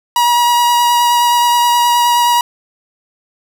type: tone with vibrato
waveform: 45% pulse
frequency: 960 Hz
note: B5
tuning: 49 cents flat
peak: -9 dBFS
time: 0.16-2.41 s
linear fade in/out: 2 ms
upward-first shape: sine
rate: 9.5 Hz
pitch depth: 11 cents each way
effects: none